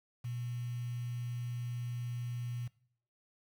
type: tone with quantisation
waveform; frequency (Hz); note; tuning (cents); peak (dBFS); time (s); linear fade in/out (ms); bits
sine; 121.2; B2; -32; -36; 0.24-2.68; 10; 9
effects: noise-tail reverb RT60 0.6 s tail -21 dB re dry